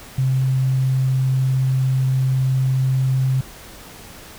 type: tone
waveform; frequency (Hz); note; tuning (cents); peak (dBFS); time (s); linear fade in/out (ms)
sine; 131.3; C3; +6; -15; 0.18-3.41; 5
effects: pink hiss -40 dBFS RMS until 4.38 s